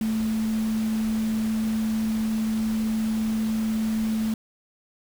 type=tone in noise; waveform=sine; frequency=220 Hz; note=A3; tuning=in tune; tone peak=-22 dBFS; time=0.01-4.34 s; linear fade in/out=2 ms; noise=pink; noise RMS=-39 dBFS; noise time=0.01-4.34 s; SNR=+14 dB; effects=none